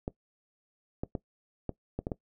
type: clicks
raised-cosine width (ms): 2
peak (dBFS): -19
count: 7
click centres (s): 0.079 / 1.035 / 1.152 / 1.693 / 1.99 / 2.069 / 2.118
effects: noise-tail reverb RT60 0.1 s tail -19 dB re dry